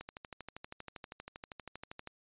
click train, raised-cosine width 0.3 ms, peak -28 dBFS, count 27, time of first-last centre 0.01-2.073 s, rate 12.6 Hz, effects resampled to 8000 Hz

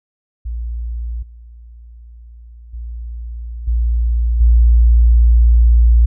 sine tone with level steps, 58.1 Hz, A#1, 5 cents flat, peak -20 / -35 / -24 / -12 / -6 dBFS, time 0.45-6.06 s, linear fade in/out 10 ms, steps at 1.22 / 2.73 / 3.67 / 4.4 s, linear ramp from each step 10 ms, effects none

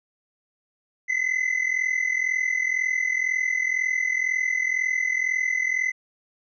triangle tone pair together, 2013 / 2055 Hz, B6 / C7, +33 / -32 cents, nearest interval unison, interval 35 cents, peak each -23 / -23 dBFS, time 1.08-5.92 s, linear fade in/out 20 ms, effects resampled to 16000 Hz

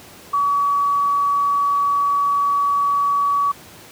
sine tone, 1136 Hz, C#6, 42 cents sharp, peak -15 dBFS, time 0.33-3.52 s, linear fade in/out 10 ms, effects pink hiss -42 dBFS RMS until 3.91 s + high-pass 100 Hz 12 dB/octave

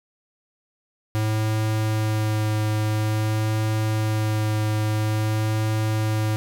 square tone with vibrato, 108.2 Hz, A2, 29 cents flat, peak -21 dBFS, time 1.15-6.36 s, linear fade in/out 0 ms, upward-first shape sine, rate 0.49 Hz, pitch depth 12 cents each way, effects none

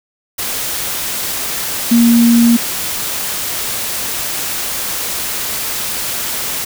sine tone in noise, 234.6 Hz, A#3, 11 cents sharp, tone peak -6 dBFS, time 1.91-2.57 s, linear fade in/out 10 ms, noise white, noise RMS -20 dBFS, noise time 0.38-6.65 s, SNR +11 dB, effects none

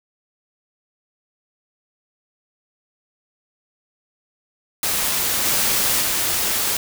white noise with level steps, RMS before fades -21 / -19 / -21 dBFS, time 4.83-6.77 s, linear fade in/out 2 ms, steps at 5.45 / 6.01 s, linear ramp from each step 10 ms, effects none

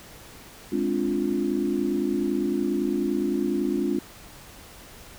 sine chord, D half-diminished seventh, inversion second, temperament equal with one note detuned, 207.7 / 261.6 / 291.6 / 349.2 Hz, Ab3 / C4 / D4 / F4, 0 / 0 / -12 / 0 cents, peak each -29 / -29 / -27 / -27 dBFS, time 0.72-3.99 s, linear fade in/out 5 ms, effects pink hiss -46 dBFS RMS until 5.18 s

